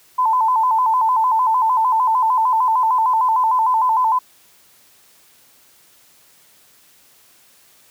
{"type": "tone with vibrato", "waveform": "sine", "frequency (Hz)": 949, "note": "A#5", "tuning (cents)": 31, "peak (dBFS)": -13, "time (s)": [0.18, 4.19], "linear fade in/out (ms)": 10, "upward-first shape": "square", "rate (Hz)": 6.6, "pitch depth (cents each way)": 110, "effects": ["white hiss -52 dBFS RMS until 7.9 s", "high-pass 60 Hz 12 dB/octave"]}